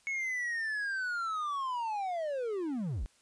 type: linear sweep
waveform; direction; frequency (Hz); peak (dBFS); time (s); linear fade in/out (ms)
triangle; down; 2204 to 30.87; -30; 0.07-3.06; 0
effects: white hiss -66 dBFS RMS until 3.21 s + resampled to 22050 Hz

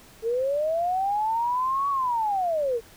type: linear two-way sweep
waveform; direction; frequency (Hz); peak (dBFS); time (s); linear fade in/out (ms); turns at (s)
sine; up then down; 440 to 1134 to 440; -22; 0.22-2.81; 50; 1.89
effects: pink hiss -51 dBFS RMS until 2.96 s

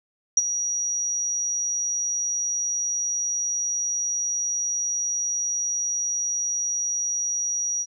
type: tone with ADSR envelope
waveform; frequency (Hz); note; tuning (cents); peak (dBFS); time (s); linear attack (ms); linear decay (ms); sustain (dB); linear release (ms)
sine; 5770; F#8; -44; -12; 0.37-7.86; 4; 32; -11; 48
effects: none

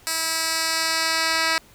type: tone with band-pass filter sweep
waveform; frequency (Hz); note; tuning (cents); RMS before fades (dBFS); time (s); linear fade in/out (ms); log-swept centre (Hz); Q
10% pulse; 324.2; E4; -29; -23; 0.07-1.58; 0; 8100 to 3500; 0.88
effects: pink hiss -52 dBFS RMS until 1.74 s

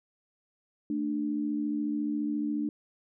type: tone pair together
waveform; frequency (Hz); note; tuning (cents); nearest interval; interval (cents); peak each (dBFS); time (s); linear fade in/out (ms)
sine; 221.8 / 296.1; A3 / D4; +14 / +14; perfect fourth; 500; -33 / -29; 0.9-2.69; 2
effects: none

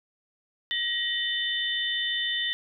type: tone cluster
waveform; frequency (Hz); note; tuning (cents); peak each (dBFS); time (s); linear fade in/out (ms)
sine; 1896 / 3013 / 3573; A#6 / F#7 / A7; +29 / +31 / +26; -30; 0.71-2.53; 0
effects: none

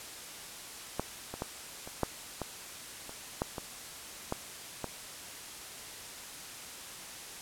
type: clicks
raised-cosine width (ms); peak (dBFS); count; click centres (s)
1; -16 / -24 / -19 / -29 / -13 / -20 / -30 / -15 / -22 / -17 / -20; 11; 0.996 / 1.34 / 1.421 / 1.875 / 2.033 / 2.417 / 3.094 / 3.419 / 3.582 / 4.324 / 4.843
effects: white hiss -45 dBFS RMS until 7.41 s + low-pass 11000 Hz 12 dB/octave

